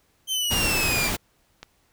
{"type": "exponential sweep", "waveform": "sawtooth", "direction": "down", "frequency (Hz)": [3136, 2327], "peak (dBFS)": -20, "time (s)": [0.27, 1.11], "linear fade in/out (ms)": 50}
{"type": "noise", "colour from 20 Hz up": "pink", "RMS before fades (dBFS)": -26, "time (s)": [0.5, 1.17], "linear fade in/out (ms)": 20}
{"type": "click", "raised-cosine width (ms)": 0.2, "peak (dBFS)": -20, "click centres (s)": 1.63}
{"effects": ["pink hiss -65 dBFS RMS until 1.92 s"]}